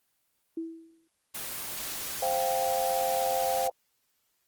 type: tone with exponential decay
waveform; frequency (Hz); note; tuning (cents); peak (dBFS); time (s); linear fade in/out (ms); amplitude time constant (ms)
sine; 327.8; E4; -10; -29; 0.57-1.08; 5; 110
type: noise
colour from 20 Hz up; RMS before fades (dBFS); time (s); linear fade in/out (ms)
white; -36; 1.34-3.68; 10
type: chord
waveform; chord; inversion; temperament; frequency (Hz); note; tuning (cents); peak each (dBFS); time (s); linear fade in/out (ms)
sine; C suspended fourth; none; just; 523.3 / 697.7 / 784.9; C5 / F5 / G5; 0 / -2 / +2; -30; 2.22-3.7; 5
effects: white hiss -74 dBFS RMS until 4.47 s + Opus 24 kbps